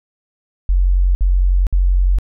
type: tone bursts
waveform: sine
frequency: 45.52 Hz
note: F#1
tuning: 28 cents flat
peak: -10 dBFS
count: 3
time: 0.69-2.186 s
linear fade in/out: 0 ms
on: 460 ms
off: 58 ms
effects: none